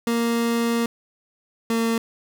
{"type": "tone pair in turn", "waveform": "30% pulse", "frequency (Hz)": [233.1, 228.3], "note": ["A#3", "A#3"], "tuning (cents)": [0, -36], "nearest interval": "unison", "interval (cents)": 36, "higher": "first", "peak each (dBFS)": -17, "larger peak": "neither", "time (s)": [[0.07, 0.86], [1.7, 1.98]], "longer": "first", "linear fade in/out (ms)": 2, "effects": []}